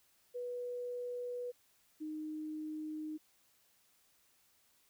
sine tone pair in turn, 490 / 308.7 Hz, B4 / D#4, -14 / -14 cents, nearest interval minor sixth, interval 800 cents, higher first, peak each -38 / -39 dBFS, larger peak first, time 0.34-1.52 / 2-3.18 s, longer neither, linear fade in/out 20 ms, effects white hiss -71 dBFS RMS until 4.89 s

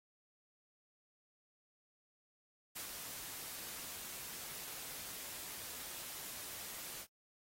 white noise with ADSR envelope, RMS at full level -44 dBFS, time 2.75-7.07 s, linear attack 16 ms, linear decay 97 ms, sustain -3 dB, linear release 64 ms, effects AAC 48 kbps

